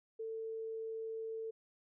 sine tone, 446.5 Hz, A4, 25 cents sharp, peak -39 dBFS, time 0.19-1.51 s, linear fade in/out 10 ms, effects none

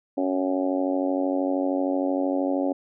harmonic tone, 93 Hz, F#2, 9 cents sharp, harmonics 3 / 4 / 5 / 6 / 7 / 8 / 9, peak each -24 / -32 / -36 / -28 / -34 / -34 / -40 dBFS, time 0.17-2.73 s, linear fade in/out 10 ms, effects none

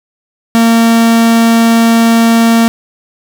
45% pulse tone, 229.3 Hz, A#3, 28 cents flat, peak -5 dBFS, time 0.55-2.68 s, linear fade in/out 0 ms, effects none

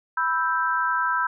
sine chord, E minor, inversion second, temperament equal, 987.8 / 1318.5 / 1568 Hz, B5 / E6 / G6, 0 / 0 / 0 cents, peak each -25 dBFS, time 0.17-1.27 s, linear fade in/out 5 ms, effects none

